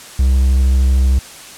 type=tone with vibrato; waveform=triangle; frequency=65.41 Hz; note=C2; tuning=in tune; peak=-7 dBFS; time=0.19-1.19 s; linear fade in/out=5 ms; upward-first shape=sine; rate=13 Hz; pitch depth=16 cents each way; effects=white hiss -35 dBFS RMS until 1.57 s + low-pass 10000 Hz 12 dB/octave